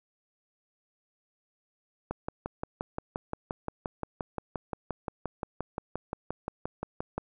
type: click train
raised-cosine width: 1 ms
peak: -18 dBFS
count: 30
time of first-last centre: 2.11-7.18 s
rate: 5.72 Hz
effects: none